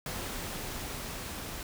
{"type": "noise with level ramp", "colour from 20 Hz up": "pink", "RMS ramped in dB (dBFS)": [-37, -40], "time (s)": [0.06, 1.63], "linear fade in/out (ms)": 2, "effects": []}